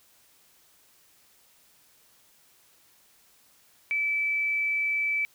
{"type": "tone", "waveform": "sine", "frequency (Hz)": 2311, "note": "D7", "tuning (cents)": -28, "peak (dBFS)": -24, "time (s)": [3.91, 5.25], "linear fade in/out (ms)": 0, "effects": ["white hiss -61 dBFS RMS until 5.34 s"]}